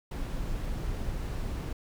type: noise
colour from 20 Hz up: brown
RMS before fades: -33 dBFS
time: 0.11-1.73 s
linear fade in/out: 5 ms
effects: none